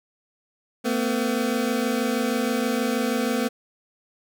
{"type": "tone pair together", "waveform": "25% pulse", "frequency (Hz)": [226.3, 252.6], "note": ["A3", "B3"], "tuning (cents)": [49, 39], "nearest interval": "major second", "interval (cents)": 190, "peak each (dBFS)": -21, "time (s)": [0.84, 3.49], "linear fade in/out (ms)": 20, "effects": []}